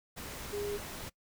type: tone in noise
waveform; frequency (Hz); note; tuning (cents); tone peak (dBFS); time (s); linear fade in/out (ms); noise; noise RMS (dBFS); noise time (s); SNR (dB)
sine; 410; G#4; -22; -34; 0.52-0.78; 20; pink; -43; 0.16-1.1; +6
effects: noise-tail reverb RT60 0.1 s tail -21 dB re dry